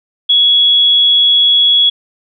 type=tone; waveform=sine; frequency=3356 Hz; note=G#7; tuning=17 cents sharp; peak=-6 dBFS; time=0.29-1.9 s; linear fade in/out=10 ms; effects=none